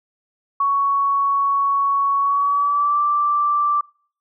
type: tone with pitch glide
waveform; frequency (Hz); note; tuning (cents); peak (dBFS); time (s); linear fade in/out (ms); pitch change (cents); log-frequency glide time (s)
sine; 1115 to 1172.5; C#6 to D6; +10 to -3; -15; 0.6-3.81; 5; +87; 2.2-3.01
effects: noise-tail reverb RT60 0.5 s tail -26 dB re dry